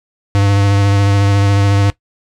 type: tone with vibrato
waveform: square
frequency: 100 Hz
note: G2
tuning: 35 cents sharp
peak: -10 dBFS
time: 0.35-1.9 s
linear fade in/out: 0 ms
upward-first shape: triangle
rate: 14 Hz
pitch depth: 21 cents each way
effects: noise-tail reverb RT60 0.1 s tail -17 dB re dry + low-pass 7000 Hz 12 dB/octave